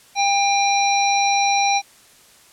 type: harmonic tone with a mistuned harmonic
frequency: 799 Hz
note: G5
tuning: 33 cents sharp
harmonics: 1 / 3 / 5 / 7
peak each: -17 / -22 / -24 / -25 dBFS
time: 0.15-1.82 s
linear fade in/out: 50 ms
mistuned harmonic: 7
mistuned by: +30 cents
effects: white hiss -50 dBFS RMS until 2.52 s + low-pass 11000 Hz 12 dB/octave